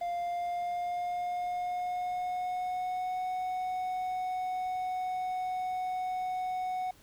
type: tone with pitch glide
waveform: triangle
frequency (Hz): 698.5 to 738.8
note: F5 to F#5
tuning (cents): 0 to -3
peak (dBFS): -29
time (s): 0.01-6.91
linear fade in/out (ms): 5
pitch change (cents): +97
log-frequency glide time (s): 0.17-3.26
effects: pink hiss -60 dBFS RMS until 7.02 s